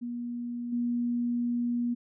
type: tone with level steps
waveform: sine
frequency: 240 Hz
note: B3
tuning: 49 cents flat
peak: -32 / -26 dBFS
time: 0.01-1.95 s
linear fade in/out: 20 ms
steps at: 0.72 s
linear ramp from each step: 10 ms
effects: none